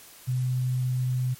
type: tone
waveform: sine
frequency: 127.2 Hz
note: C3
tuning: 48 cents flat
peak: -23 dBFS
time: 0.27-1.35 s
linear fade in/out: 20 ms
effects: white hiss -49 dBFS RMS until 1.39 s + MP3 64 kbps